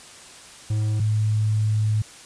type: tone pair in turn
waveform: triangle / sine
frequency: 107.4 / 107.4 Hz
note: A2 / A2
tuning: -41 / -41 cents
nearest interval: unison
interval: 0 cents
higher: neither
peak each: -18 dBFS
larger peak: neither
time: 0.7-1 / 1-2.02 s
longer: second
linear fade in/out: 5 ms
effects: white hiss -44 dBFS RMS until 2.25 s + resampled to 22050 Hz